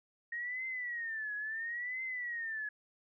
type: tone with vibrato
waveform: sine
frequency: 1864.7 Hz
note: A#6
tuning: in tune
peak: -36 dBFS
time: 0.32-2.69 s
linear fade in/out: 5 ms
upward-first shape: triangle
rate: 0.73 Hz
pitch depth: 190 cents each way
effects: none